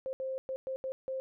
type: tone bursts at uneven times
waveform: sine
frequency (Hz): 527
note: C5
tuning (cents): +12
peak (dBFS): -33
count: 6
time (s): 0.06-0.13 / 0.2-0.38 / 0.49-0.56 / 0.67-0.76 / 0.84-0.92 / 1.08-1.2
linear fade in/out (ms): 0
effects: none